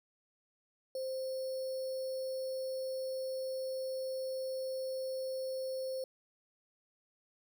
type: tone with sample-and-hold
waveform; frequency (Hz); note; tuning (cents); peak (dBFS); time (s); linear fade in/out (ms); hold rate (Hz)
sine; 523.3; C5; 0; -35; 0.95-6.04; 2; 4900
effects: none